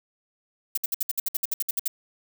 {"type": "noise bursts", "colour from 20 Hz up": "violet", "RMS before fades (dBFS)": -25, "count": 14, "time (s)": [0.75, 1.88], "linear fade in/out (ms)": 5, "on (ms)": 25, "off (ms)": 60, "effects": []}